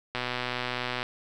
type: click train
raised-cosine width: 0.3 ms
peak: -14 dBFS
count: 110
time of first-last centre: 0.15-1.029 s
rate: 124 Hz
effects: none